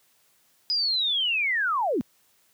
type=linear sweep; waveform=sine; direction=down; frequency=5000 to 204.7 Hz; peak=-22 dBFS; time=0.7-2.01 s; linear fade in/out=0 ms; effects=white hiss -64 dBFS RMS until 2.53 s + high-pass 80 Hz 12 dB/octave